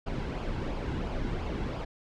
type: noise with flanger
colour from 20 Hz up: brown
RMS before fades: -33 dBFS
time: 0.06-1.85 s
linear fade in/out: 10 ms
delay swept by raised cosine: 0.5 to 1.7 ms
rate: 2.9 Hz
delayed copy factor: -0.5
effects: low-pass 4000 Hz 12 dB/octave